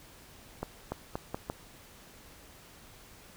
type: accelerating click train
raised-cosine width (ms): 1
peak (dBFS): -19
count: 5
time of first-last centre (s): 0.63-1.499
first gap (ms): 290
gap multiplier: 0.81
effects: pink hiss -54 dBFS RMS until 3.36 s